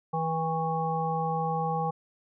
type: harmonic tone with a mistuned harmonic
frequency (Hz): 162.1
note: E3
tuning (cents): -29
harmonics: 1 / 3 / 5 / 7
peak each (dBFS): -31 / -34 / -29 / -35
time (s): 0.13-1.91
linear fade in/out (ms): 10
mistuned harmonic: 7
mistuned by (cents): -44
effects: none